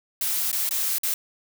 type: noise with dropouts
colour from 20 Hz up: blue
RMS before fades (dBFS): -25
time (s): 0.21-1.14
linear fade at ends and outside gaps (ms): 2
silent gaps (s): 0.516-0.528 / 0.692-0.709 / 0.984-1.033
effects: none